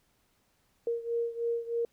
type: beating tone pair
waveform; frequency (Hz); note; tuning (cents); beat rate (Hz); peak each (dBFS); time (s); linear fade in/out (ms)
sine; 466.2 / 469.4; A#4 / A#4; 0 / +12; 3.2; -31 / -34; 0.87-1.85; 2
effects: pink hiss -71 dBFS RMS until 1.92 s